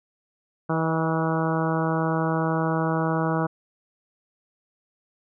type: harmonic tone with a mistuned harmonic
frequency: 161.8 Hz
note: E3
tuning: 32 cents flat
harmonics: 1 / 2 / 3 / 4 / 5 / 6 / 7 / 8 / 9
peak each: -25 / -28 / -30 / -31 / -32 / -33 / -33 / -34 / -35 dBFS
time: 0.69-3.47 s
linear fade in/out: 10 ms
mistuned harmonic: 4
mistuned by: -18 cents
effects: none